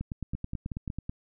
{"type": "two click trains", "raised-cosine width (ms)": 5, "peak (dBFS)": [-22, -21], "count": [4, 11], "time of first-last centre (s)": [[0.35, 0.901], [0.01, 1.095]], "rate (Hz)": [5.44, 9.22], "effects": []}